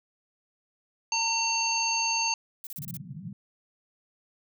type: harmonic tone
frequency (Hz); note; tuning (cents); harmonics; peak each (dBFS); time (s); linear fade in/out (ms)
909; A#5; -44; 1 / 3 / 5 / 7; -30 / -30 / -30 / -30; 1.12-2.34; 2
type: noise bursts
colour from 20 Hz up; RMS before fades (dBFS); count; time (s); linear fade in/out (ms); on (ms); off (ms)
violet; -39; 6; 2.64-2.968; 0; 28; 32
type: band-pass noise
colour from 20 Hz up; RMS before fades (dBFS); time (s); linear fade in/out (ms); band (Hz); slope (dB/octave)
white; -40; 2.78-3.33; 5; 130 to 180; 48
effects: none